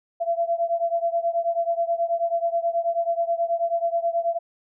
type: beating tone pair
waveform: sine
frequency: 674 / 683.3 Hz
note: E5 / F5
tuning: +38 / -38 cents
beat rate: 9.3 Hz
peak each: -23 / -25 dBFS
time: 0.2-4.39 s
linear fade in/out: 20 ms
effects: none